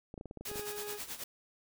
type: clicks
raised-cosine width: 2 ms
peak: -31 dBFS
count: 10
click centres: 0.141 / 0.178 / 0.211 / 0.257 / 0.311 / 0.373 / 0.41 / 0.515 / 0.558 / 0.595 s
type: noise with tremolo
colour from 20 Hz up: white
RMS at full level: -40 dBFS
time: 0.45-1.24 s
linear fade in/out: 5 ms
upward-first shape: sine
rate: 9.3 Hz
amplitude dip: 75%
type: tone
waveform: 40% pulse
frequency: 415.3 Hz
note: G#4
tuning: in tune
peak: -40 dBFS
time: 0.46-1 s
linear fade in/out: 50 ms
effects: none